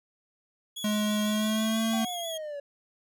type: tone with vibrato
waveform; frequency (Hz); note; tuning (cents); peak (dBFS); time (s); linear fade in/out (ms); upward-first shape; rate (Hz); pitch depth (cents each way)
sawtooth; 3322; G#7; 0; -32; 0.76-2.38; 10; triangle; 6.1; 45
type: tone with pitch glide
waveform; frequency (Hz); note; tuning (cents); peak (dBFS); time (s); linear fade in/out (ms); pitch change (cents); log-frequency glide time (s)
square; 210.7 to 224.5; G#3 to A3; +25 to +35; -26; 0.84-2.05; 5; +110; 1.26-1.84
type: linear sweep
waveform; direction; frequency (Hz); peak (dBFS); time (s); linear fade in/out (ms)
triangle; down; 773 to 562; -32; 1.93-2.6; 5
effects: none